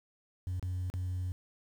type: tone with dropouts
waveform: sine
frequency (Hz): 91.2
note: F#2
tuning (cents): -24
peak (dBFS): -30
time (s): 0.47-1.32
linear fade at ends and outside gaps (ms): 0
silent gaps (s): 0.596-0.627 / 0.9-0.939
effects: tanh soft clip ceiling -31 dBFS + 10-bit